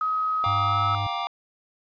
sine tone with pitch glide, 1267 to 1289.1 Hz, D#6 to E6, +31 to -39 cents, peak -22 dBFS, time 0.01-0.95 s, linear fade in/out 2 ms, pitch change +30 cents, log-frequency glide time 0.66-0.77 s
square chord, G minor seventh, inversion third, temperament just, 705.6 / 784 / 940.8 / 1176 Hz, F5 / G5 / Bb5 / D6, +18 / 0 / +16 / +2 cents, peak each -33 / -33 / -35 / -31 dBFS, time 0.44-1.27 s, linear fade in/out 0 ms
triangle tone, 101.1 Hz, G#2, 46 cents flat, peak -25 dBFS, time 0.46-1.07 s, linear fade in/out 5 ms
effects resampled to 11025 Hz + 9-bit

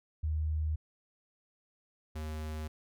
sine / square tone pair in turn, 77.5 / 77.5 Hz, D#2 / D#2, -6 / -6 cents, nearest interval unison, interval 0 cents, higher neither, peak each -29 / -37 dBFS, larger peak first, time 0.23-0.76 / 2.15-2.68 s, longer neither, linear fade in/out 10 ms, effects none

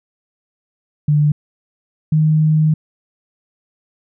sine tone pair in turn, 148.6 / 155.27 Hz, D3 / D#3, +21 / -3 cents, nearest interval minor second, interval 76 cents, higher second, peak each -10 dBFS, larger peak neither, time 1.08-1.32 / 2.12-2.74 s, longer second, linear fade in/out 5 ms, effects none

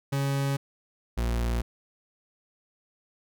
40% pulse tone pair in turn, 138.59 / 58.38 Hz, C#3 / A#1, 0 / +3 cents, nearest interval octave + minor third, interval 1497 cents, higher first, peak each -24 dBFS, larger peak neither, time 0.12-0.57 / 1.17-1.62 s, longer neither, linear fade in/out 10 ms, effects none

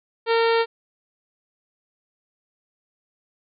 harmonic tone, 458.3 Hz, A#4, 29 cents flat, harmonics 1 / 2 / 3 / 4 / 5 / 6 / 7 / 8 / 9 / 10, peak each -18 / -24 / -28 / -30 / -32 / -34 / -35 / -36 / -37 / -38 dBFS, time 0.26-0.66 s, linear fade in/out 50 ms, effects none

